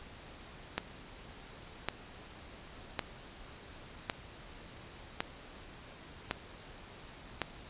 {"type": "click train", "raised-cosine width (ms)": 0.3, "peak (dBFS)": -15, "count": 7, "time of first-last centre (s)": [0.78, 7.417], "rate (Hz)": 0.904, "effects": ["pink hiss -51 dBFS RMS until 7.69 s", "resampled to 8000 Hz"]}